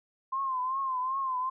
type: tone with vibrato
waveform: sine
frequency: 1046.5 Hz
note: C6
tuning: in tune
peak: -28 dBFS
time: 0.32-1.5 s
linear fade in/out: 10 ms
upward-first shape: triangle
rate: 2.6 Hz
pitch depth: 86 cents each way
effects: none